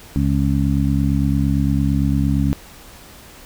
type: harmonic tone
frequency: 68.8 Hz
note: C#2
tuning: 12 cents flat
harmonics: 1 / 2 / 3 / 4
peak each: -20 / -19 / -21 / -21 dBFS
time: 0.16-2.53 s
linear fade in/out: 0 ms
effects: pink hiss -42 dBFS RMS until 3.45 s